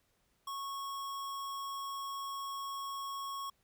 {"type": "tone", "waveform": "square", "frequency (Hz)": 1101, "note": "C#6", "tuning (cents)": -12, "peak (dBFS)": -39, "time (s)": [0.47, 3.5], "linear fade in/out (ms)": 5, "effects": ["pink hiss -75 dBFS RMS until 3.63 s"]}